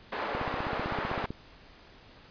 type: band-pass noise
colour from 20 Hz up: white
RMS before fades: -34 dBFS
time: 0.12-1.26 s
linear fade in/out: 5 ms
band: 360 to 1200 Hz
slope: 12 dB/octave
type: click train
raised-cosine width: 3 ms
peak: -22 dBFS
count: 16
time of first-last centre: 0.35-1.305 s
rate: 15.7 Hz
effects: pink hiss -54 dBFS RMS until 2.3 s + resampled to 11025 Hz